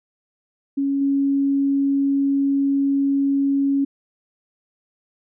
sine tone with level steps, 277.2 Hz, C#4, in tune, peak -18 / -16 dBFS, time 0.77-3.85 s, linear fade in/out 10 ms, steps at 1.01 s, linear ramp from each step 5 ms, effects none

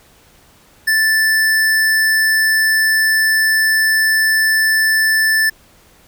square tone, 1760 Hz, A6, in tune, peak -12 dBFS, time 0.87-5.5 s, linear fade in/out 10 ms, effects pink hiss -49 dBFS RMS until 6.07 s

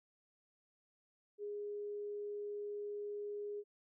sine tone, 412.6 Hz, G#4, 11 cents flat, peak -40 dBFS, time 1.38-3.64 s, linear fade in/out 50 ms, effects none

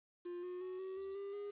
triangle tone with pitch steps, 351.7 / 360.5 / 369.6 / 378.9 / 388.4 / 398.2 / 408.2 Hz, F4 / F#4 / F#4 / F#4 / G4 / G4 / G#4, +12 / -45 / -2 / +41 / -16 / +27 / -30 cents, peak -40 dBFS, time 0.25-1.51 s, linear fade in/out 10 ms, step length 180 ms, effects resampled to 8000 Hz + 11-bit

